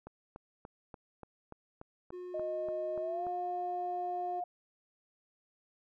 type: click train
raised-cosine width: 1 ms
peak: -32 dBFS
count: 12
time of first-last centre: 0.07-3.268 s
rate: 3.44 Hz
type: tone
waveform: triangle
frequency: 360 Hz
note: F#4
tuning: 47 cents flat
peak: -39 dBFS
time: 2.12-4.41 s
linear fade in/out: 20 ms
type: tone with pitch glide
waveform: sine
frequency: 623 to 711.5 Hz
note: D#5 to F5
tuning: +2 to +32 cents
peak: -34 dBFS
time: 2.34-4.44 s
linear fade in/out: 5 ms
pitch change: +230 cents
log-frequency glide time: 2.99-3.25 s
effects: none